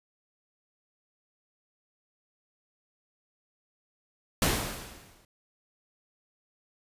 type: noise with exponential decay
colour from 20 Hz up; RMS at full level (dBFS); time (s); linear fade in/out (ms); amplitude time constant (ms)
pink; -23; 4.42-5.25; 2; 180
effects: resampled to 32000 Hz